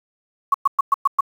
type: tone bursts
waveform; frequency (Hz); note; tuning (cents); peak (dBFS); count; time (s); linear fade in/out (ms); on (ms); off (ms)
sine; 1108.7; C#6; 0; -11; 6; 0.52-1.208; 5; 23; 110
effects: 7-bit